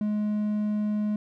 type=tone; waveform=triangle; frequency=210.4 Hz; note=G#3; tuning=23 cents sharp; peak=-22 dBFS; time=0.01-1.16 s; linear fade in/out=2 ms; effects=none